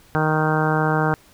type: harmonic tone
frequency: 155.56 Hz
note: D#3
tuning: in tune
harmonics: 1 / 2 / 3 / 4 / 5 / 6 / 7 / 8 / 9 / 10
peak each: -21 / -26 / -25 / -29 / -25 / -28 / -30 / -30 / -28 / -28 dBFS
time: 0.15-1.14 s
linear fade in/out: 0 ms
effects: pink hiss -52 dBFS RMS until 1.33 s